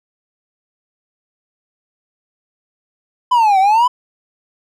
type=exponential two-way sweep; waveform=triangle; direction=down then up; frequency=1016 to 748 to 1016 Hz; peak=-7 dBFS; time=3.31-3.88 s; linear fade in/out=10 ms; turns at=3.59 s; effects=none

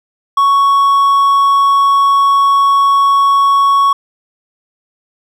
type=tone; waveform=triangle; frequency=1112 Hz; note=C#6; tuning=5 cents sharp; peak=-5 dBFS; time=0.37-3.93 s; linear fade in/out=5 ms; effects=none

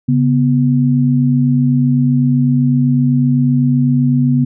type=tone pair together; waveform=sine; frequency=139.01 / 246.9 Hz; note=C#3 / B3; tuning=+5 / 0 cents; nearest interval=minor seventh; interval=995 cents; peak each=-12 dBFS; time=0.08-4.45 s; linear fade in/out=10 ms; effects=none

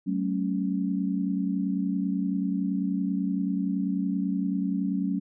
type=chord; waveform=sine; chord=F# minor; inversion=none; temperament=equal with one note detuned; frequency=189.54 / 220 / 277.2 Hz; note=F#3 / A3 / C#4; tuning=+42 / 0 / 0 cents; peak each=-27 / -32 / -29 dBFS; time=0.06-5.2 s; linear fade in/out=20 ms; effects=none

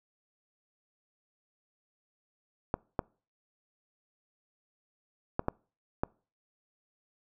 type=clicks; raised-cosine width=1 ms; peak=-14 dBFS; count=5; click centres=2.741 / 2.992 / 5.394 / 5.484 / 6.035 s; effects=noise-tail reverb RT60 0.4 s tail -26 dB re dry

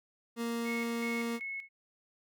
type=tone; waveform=30% pulse; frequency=233.1 Hz; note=A#3; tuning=in tune; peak=-30 dBFS; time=0.36-1.4 s; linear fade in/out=50 ms
type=tone with tremolo; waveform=sine; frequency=2189 Hz; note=C#7; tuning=22 cents flat; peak=-36 dBFS; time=0.64-1.69 s; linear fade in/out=50 ms; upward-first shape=square; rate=2.6 Hz; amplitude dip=70%
effects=none

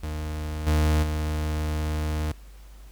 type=tone with level steps; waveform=40% pulse; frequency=76.8 Hz; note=D#2; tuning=22 cents flat; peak=-28 / -18 / -24 dBFS; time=0.03-2.32 s; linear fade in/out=5 ms; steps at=0.66 / 1.02 s; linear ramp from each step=20 ms; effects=added 50 Hz sine -43 dBFS peak until 2.91 s + pink hiss -56 dBFS RMS until 2.91 s

